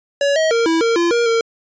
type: tone with pitch steps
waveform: square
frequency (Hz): 565 / 636 / 462.4 / 327.4 / 460.1 / 342.5 / 471.3 / 457.6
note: C#5 / D#5 / A#4 / E4 / A#4 / F4 / A#4 / A#4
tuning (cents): +33 / +38 / -14 / -12 / -23 / -34 / +19 / -32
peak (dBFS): -14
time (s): 0.21-1.41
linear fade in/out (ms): 2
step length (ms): 150
effects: resampled to 16000 Hz